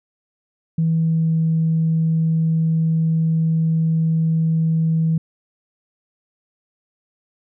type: tone with pitch glide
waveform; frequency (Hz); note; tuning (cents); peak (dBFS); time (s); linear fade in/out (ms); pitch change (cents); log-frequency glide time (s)
sine; 162.7 to 161.67; E3 to E3; -22 to -33; -14; 0.78-5.18; 5; -11; 0.98-1.37
effects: tanh soft clip ceiling -10 dBFS